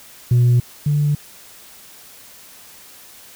sine tone pair in turn, 121.9 / 146.78 Hz, B2 / D3, -22 / -1 cents, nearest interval minor third, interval 321 cents, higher second, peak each -8 / -13 dBFS, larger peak first, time 0.31-0.6 / 0.86-1.15 s, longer neither, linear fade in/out 5 ms, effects tanh soft clip ceiling -9 dBFS + white hiss -43 dBFS RMS until 3.35 s

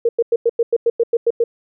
sine tone bursts, 466.2 Hz, A#4, in tune, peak -11 dBFS, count 11, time 0.05-1.44 s, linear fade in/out 5 ms, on 40 ms, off 95 ms, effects none

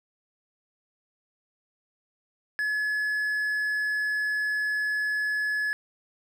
triangle tone, 1704 Hz, G#6, 44 cents sharp, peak -23 dBFS, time 2.59-5.73 s, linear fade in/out 0 ms, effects none

